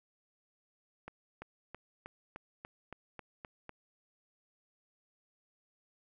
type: accelerating click train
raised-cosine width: 0.5 ms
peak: -29 dBFS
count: 10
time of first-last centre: 1.08-3.693 s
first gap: 340 ms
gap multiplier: 0.96
effects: none